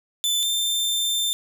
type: tone pair in turn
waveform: sawtooth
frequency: 3520 / 3577 Hz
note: A7 / A7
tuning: 0 / +28 cents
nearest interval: unison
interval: 28 cents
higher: second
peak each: -17 / -18 dBFS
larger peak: first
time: 0.24-0.43 / 0.43-1.33 s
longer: second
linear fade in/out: 0 ms
effects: none

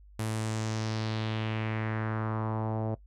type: tone with low-pass filter sweep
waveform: sawtooth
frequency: 110 Hz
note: A2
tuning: in tune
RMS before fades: -32 dBFS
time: 0.19-2.95 s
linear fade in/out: 5 ms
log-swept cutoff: 11000 to 640 Hz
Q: 2.3
effects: noise-tail reverb RT60 0.1 s tail -20 dB re dry + added 50 Hz sine -51 dBFS peak until 3.06 s

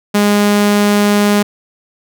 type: tone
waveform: sawtooth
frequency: 205.8 Hz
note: G#3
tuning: 16 cents flat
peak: -5 dBFS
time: 0.14-1.43 s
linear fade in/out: 10 ms
effects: none

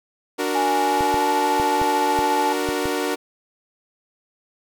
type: chord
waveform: sawtooth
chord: D augmented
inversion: none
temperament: equal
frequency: 293.7 / 370 / 466.2 Hz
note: D4 / F#4 / A#4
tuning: 0 / 0 / 0 cents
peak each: -22 dBFS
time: 0.38-3.16 s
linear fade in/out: 20 ms
type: tone with pitch glide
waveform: sine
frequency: 830.6 to 867.4 Hz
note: G#5 to A5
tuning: 0 to -25 cents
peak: -19 dBFS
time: 0.55-2.53 s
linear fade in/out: 5 ms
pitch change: +75 cents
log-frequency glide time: 0.8-1.27 s
type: clicks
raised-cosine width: 5 ms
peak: -19 dBFS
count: 7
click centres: 1.008 / 1.143 / 1.599 / 1.816 / 2.19 / 2.689 / 2.856 s
effects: none

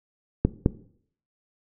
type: clicks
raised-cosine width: 3 ms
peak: -5 dBFS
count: 2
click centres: 0.45 / 0.661 s
effects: noise-tail reverb RT60 0.6 s tail -17 dB re dry

